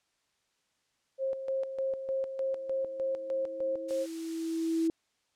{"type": "tone with tremolo", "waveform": "sine", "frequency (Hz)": 534, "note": "C5", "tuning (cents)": 35, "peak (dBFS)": -28, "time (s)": [1.18, 4.07], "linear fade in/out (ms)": 50, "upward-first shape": "square", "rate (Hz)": 3.3, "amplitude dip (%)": 60}
{"type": "tone with exponential growth", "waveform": "sine", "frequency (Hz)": 326.9, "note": "E4", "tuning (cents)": -14, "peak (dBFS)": -24, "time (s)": [2.41, 4.9], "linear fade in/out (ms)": 1, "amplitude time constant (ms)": 540}
{"type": "noise", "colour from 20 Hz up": "blue", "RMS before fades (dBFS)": -43, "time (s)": [3.88, 4.88], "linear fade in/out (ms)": 10}
{"effects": ["white hiss -75 dBFS RMS until 5.35 s", "low-pass 7000 Hz 12 dB/octave"]}